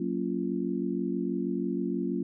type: chord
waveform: sine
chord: Gb major seventh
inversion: none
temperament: just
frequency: 185 / 231.2 / 277.5 / 346.9 Hz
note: Gb3 / Bb3 / Db4 / F4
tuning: 0 / -14 / +2 / -12 cents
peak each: -33 dBFS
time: 0-2.23 s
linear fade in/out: 5 ms
effects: none